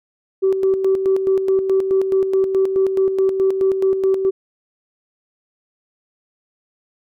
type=tone with tremolo; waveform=sine; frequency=383.7 Hz; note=G4; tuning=37 cents flat; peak=-11 dBFS; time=0.42-4.31 s; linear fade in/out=20 ms; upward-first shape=square; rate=4.7 Hz; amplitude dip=55%; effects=tanh soft clip ceiling -8 dBFS